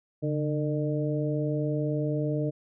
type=harmonic tone with a mistuned harmonic; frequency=151.3 Hz; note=D#3; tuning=48 cents flat; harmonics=1 / 2 / 3 / 4; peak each=-28 / -31 / -33 / -34 dBFS; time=0.22-2.51 s; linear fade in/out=20 ms; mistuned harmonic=1; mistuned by=-82 cents; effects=none